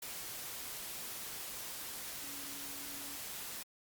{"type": "tone in noise", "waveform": "sine", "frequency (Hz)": 281.6, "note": "C#4", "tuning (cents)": 27, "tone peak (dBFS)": -54, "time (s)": [2.22, 3.16], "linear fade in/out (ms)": 5, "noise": "white", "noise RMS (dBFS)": -44, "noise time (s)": [0.02, 3.63], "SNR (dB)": -13, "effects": ["Opus 48 kbps"]}